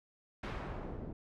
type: noise with low-pass filter sweep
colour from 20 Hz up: pink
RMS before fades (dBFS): -42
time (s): 0.43-1.13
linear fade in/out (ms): 5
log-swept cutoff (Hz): 2800 to 410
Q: 0.71
effects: none